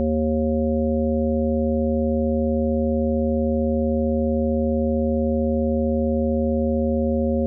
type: harmonic tone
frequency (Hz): 77.78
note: D#2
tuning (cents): 0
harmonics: 1 / 3 / 5 / 7 / 9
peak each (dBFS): -25 / -21 / -28 / -24 / -37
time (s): 0-7.46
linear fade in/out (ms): 0
effects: none